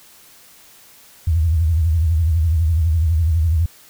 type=tone with vibrato; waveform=sine; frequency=81.1 Hz; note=E2; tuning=28 cents flat; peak=-13 dBFS; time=1.27-3.66 s; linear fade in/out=5 ms; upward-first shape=sine; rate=12 Hz; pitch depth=130 cents each way; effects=white hiss -47 dBFS RMS until 3.89 s